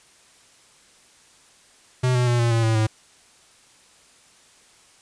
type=tone with pitch steps; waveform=square; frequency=126.9 / 123.79 / 120.75 / 117.79 / 114.9 / 112.08 / 109.33 Hz; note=B2 / B2 / B2 / A#2 / A#2 / A2 / A2; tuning=+47 / +4 / -39 / +18 / -25 / +32 / -11 cents; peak=-18 dBFS; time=2.03-2.87 s; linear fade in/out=10 ms; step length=120 ms; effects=white hiss -54 dBFS RMS until 5.01 s + resampled to 22050 Hz